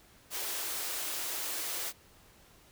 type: high-pass noise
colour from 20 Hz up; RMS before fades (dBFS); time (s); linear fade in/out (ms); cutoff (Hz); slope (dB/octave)
white; -36; 0.3-1.93; 50; 290; 96
effects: pink hiss -60 dBFS RMS until 2.71 s